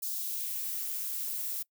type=noise with high-pass filter sweep; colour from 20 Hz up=violet; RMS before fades=-35 dBFS; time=0.02-1.63 s; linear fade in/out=10 ms; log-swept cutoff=5000 to 270 Hz; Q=1.3; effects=noise-tail reverb RT60 0.1 s tail -23 dB re dry